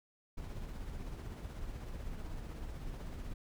brown noise with tremolo, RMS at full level -41 dBFS, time 0.37-3.34 s, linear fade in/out 10 ms, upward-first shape triangle, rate 16 Hz, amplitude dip 40%, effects none

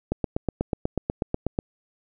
click train, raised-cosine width 2 ms, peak -10 dBFS, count 13, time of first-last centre 0.12-1.589 s, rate 8.17 Hz, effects none

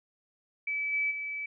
sine tone with level steps, 2300 Hz, D7, 37 cents flat, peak -29 / -26 / -33 dBFS, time 0.67-1.46 s, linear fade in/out 5 ms, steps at 0.92 / 1.1 s, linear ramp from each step 20 ms, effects none

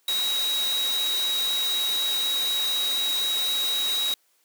sine tone in noise, 3826 Hz, A#7, 44 cents sharp, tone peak -23 dBFS, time 0.08-4.14 s, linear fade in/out 2 ms, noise white, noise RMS -32 dBFS, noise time 0.08-4.14 s, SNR +6 dB, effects white hiss -66 dBFS RMS until 4.44 s + high-pass 300 Hz 12 dB/octave

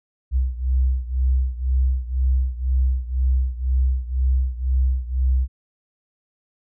sine beating tone pair, 63.6 / 65.6 Hz, C2 / C2, -48 / +5 cents, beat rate 2 Hz, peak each -19 / -22 dBFS, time 0.31-5.48 s, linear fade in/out 50 ms, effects none

